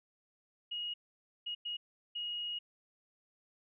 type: tone bursts at uneven times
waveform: sine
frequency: 2883 Hz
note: F#7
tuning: 46 cents flat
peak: -36 dBFS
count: 4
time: 0.71-0.94 / 1.46-1.55 / 1.65-1.77 / 2.15-2.59 s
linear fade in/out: 10 ms
effects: none